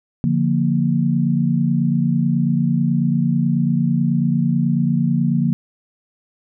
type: chord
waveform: sine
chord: Bb major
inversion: first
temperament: just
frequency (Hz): 145.68 / 174.81 / 233.1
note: D3 / F3 / Bb3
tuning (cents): -14 / +2 / 0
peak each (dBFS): -19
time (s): 0.24-5.53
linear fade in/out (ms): 0
effects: none